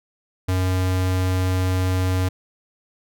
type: tone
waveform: square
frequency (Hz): 92.5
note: F#2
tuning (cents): 0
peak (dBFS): -19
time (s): 0.48-2.29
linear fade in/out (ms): 10
effects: none